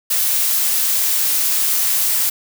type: noise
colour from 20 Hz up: blue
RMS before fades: -17 dBFS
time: 0.1-2.3 s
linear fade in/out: 10 ms
effects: none